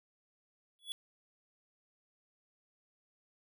square tone with exponential growth, 3390 Hz, G#7, 35 cents sharp, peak -34 dBFS, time 0.79-0.92 s, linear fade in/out 0 ms, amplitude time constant 27 ms, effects none

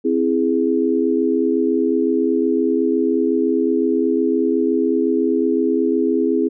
sine chord, C augmented, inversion none, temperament equal, 261.6 / 329.6 / 415.3 Hz, C4 / E4 / G#4, 0 / 0 / 0 cents, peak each -19 dBFS, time 0.04-6.49 s, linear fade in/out 20 ms, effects none

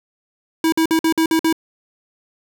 square tone bursts, 323.2 Hz, E4, 34 cents flat, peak -14 dBFS, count 7, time 0.64-1.527 s, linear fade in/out 2 ms, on 83 ms, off 51 ms, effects none

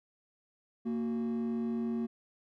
triangle tone pair together, 231.1 / 370 Hz, A#3 / F#4, -15 / 0 cents, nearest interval minor sixth, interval 815 cents, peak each -28 / -36 dBFS, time 0.85-2.07 s, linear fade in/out 20 ms, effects tanh soft clip ceiling -26 dBFS

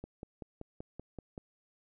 click train, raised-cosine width 2 ms, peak -29 dBFS, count 8, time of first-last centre 0.04-1.378 s, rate 5.23 Hz, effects none

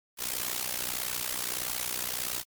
white noise with amplitude modulation, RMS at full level -29 dBFS, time 0.17-2.44 s, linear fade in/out 50 ms, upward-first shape sine, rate 61.6 Hz, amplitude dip 90%, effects MP3 96 kbps

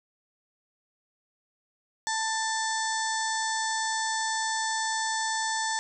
harmonic tone with a mistuned harmonic, 886 Hz, A5, 12 cents sharp, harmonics 1 / 2 / 4 / 5 / 6 / 7 / 8 / 9, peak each -30 / -32 / -39 / -39 / -39 / -38 / -40 / -37 dBFS, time 2.07-5.79 s, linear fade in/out 0 ms, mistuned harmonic 7, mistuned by -30 cents, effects none

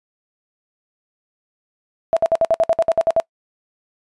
sine tone bursts, 659.3 Hz, E5, in tune, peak -11 dBFS, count 12, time 2.13-3.2 s, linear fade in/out 0 ms, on 36 ms, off 58 ms, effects noise-tail reverb RT60 0.1 s tail -25 dB re dry + resampled to 24000 Hz

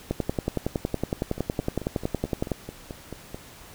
two click trains, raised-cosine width 2 ms, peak -21 / -11 dBFS, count 10 / 27, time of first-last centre 1.38-3.345 / 0.11-2.517 s, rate 4.58 / 10.8 Hz, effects pink hiss -47 dBFS RMS until 3.74 s

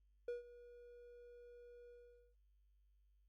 triangle tone with ADSR envelope, 481.9 Hz, B4, 43 cents flat, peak -37 dBFS, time 0.28-2.35 s, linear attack 4 ms, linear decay 140 ms, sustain -18 dB, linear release 460 ms, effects added 50 Hz sine -70 dBFS peak until 3.28 s + Opus 48 kbps

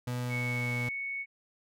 35% pulse tone with pitch glide, 123.47 to 121.84 Hz, B2 to B2, 0 to -23 cents, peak -30 dBFS, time 0.07-0.89 s, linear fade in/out 5 ms, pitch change -23 cents, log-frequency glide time 0.22-0.74 s
sine tone, 2217 Hz, C#7, in tune, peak -33 dBFS, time 0.29-1.26 s, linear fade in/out 50 ms
effects none

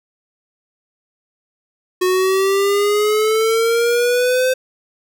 square exponential sweep, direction up, 364.7 to 518 Hz, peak -14 dBFS, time 2.01-4.54 s, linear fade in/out 10 ms, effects none

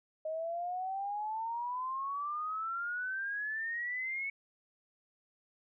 sine exponential sweep, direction up, 622.3 to 2223 Hz, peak -34 dBFS, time 0.25-4.3 s, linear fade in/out 5 ms, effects none

